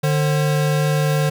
square tone pair together, 149.85 / 534 Hz, D3 / C5, +35 / +35 cents, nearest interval octave + minor seventh, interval 2200 cents, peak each -17 / -25 dBFS, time 0.03-1.3 s, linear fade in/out 10 ms, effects none

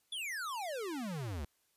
square exponential sweep, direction down, 3539 to 66.7 Hz, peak -38 dBFS, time 0.12-1.45 s, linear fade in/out 5 ms, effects white hiss -75 dBFS RMS until 1.76 s + resampled to 32000 Hz

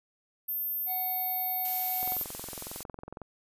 sine tone, 13290 Hz, G#9, in tune, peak -29 dBFS, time 0.48-2.24 s, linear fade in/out 10 ms
harmonic tone, 740 Hz, F#5, in tune, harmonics 1 / 3 / 5 / 6, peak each -34 / -48 / -55 / -52 dBFS, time 0.86-2.18 s, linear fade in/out 50 ms
blue noise, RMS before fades -39 dBFS, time 1.65-2.83 s, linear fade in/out 0 ms
click train, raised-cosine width 1 ms, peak -27 dBFS, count 27, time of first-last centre 2.03-3.217 s, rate 21.9 Hz
effects resampled to 32000 Hz

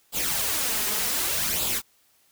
white noise with flanger, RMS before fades -26 dBFS, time 0.12-1.82 s, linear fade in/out 50 ms, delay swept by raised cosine 0.25 to 4.85 ms, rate 0.66 Hz, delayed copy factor +0.6, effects white hiss -63 dBFS RMS until 2.31 s

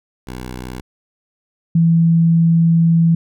10% pulse / sine tone pair in turn, 62.6 / 166.06 Hz, B1 / E3, +24 / +13 cents, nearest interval octave + perfect fourth, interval 1689 cents, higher second, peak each -19 / -9 dBFS, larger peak second, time 0.27-0.81 / 1.75-3.15 s, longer second, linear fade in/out 5 ms, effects none

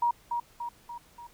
sine tone with echo, 950 Hz, A#5, 33 cents sharp, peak -22 dBFS, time 0.02-0.11 s, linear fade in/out 5 ms, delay 290 ms, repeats 4, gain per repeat -5 dB, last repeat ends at 1.27 s, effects pink hiss -59 dBFS RMS until 1.33 s

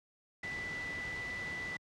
sine tone in noise, 1982 Hz, B6, 6 cents sharp, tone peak -38 dBFS, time 0.43-1.77 s, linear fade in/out 5 ms, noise pink, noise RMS -45 dBFS, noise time 0.43-1.77 s, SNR +4 dB, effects high-pass 60 Hz 12 dB/octave + low-pass 5000 Hz 12 dB/octave

